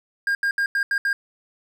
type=tone bursts at uneven times; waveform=triangle; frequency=1613 Hz; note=G6; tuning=49 cents sharp; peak=-17 dBFS; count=6; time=0.27-0.35 / 0.43-0.51 / 0.58-0.66 / 0.75-0.83 / 0.91-0.98 / 1.05-1.13 s; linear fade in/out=2 ms; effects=none